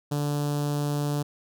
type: tone with notch filter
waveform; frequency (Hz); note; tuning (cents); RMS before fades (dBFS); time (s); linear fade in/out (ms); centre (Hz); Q
sawtooth; 145.8; D3; -12; -27; 0.11-1.23; 10; 2100; 0.79
effects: none